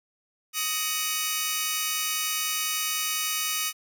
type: tone cluster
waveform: 10% pulse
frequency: 1254 / 1856 / 2252 / 2948 Hz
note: D#6 / A#6 / C#7 / F#7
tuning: +13 / -8 / +27 / -7 cents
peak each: -23 / -27 / -25 / -21 dBFS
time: 0.53-3.73 s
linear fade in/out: 50 ms
effects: none